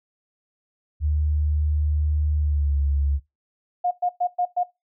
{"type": "tone with pitch glide", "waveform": "sine", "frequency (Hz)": [75.2, 70.57], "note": ["D2", "C#2"], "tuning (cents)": [42, 32], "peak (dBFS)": -19, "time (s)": [1, 3.2], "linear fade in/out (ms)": 50, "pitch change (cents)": -110, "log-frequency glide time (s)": [2.39, 2.77]}
{"type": "tone bursts", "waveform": "sine", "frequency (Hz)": 715, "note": "F5", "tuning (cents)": 41, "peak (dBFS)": -19, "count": 5, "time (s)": [3.84, 4.635], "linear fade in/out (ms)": 10, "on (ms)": 71, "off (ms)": 110}
{"effects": ["noise-tail reverb RT60 0.2 s tail -19 dB re dry"]}